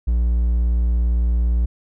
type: tone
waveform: triangle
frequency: 58.8 Hz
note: A#1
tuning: 16 cents sharp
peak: -13 dBFS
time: 0.07-1.66 s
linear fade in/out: 10 ms
effects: none